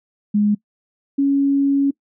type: tone pair in turn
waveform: sine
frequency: 207.7 / 278.2 Hz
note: G#3 / C#4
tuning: 0 / +6 cents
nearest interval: perfect fourth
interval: 506 cents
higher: second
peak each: -13 / -13 dBFS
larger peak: neither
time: 0.34-0.55 / 1.18-1.91 s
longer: second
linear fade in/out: 10 ms
effects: noise-tail reverb RT60 0.1 s tail -22 dB re dry